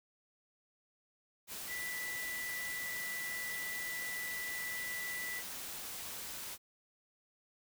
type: tone in noise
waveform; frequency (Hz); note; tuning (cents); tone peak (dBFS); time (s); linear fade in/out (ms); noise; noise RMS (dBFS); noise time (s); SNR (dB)
sine; 1975.5; B6; 0; -39; 1.67-5.43; 50; white; -44; 1.47-6.58; +2
effects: none